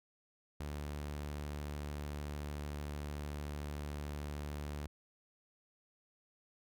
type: tone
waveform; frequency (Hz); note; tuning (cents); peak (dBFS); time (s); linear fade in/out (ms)
sawtooth; 73.42; D2; 0; -36; 0.6-4.87; 5
effects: none